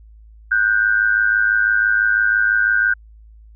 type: tone pair together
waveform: sine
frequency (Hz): 1462 / 1568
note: F#6 / G6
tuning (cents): -21 / 0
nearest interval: minor second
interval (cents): 121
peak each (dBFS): -16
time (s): 0.51-2.94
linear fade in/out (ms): 10
effects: added 54 Hz sine -41 dBFS peak until 3.55 s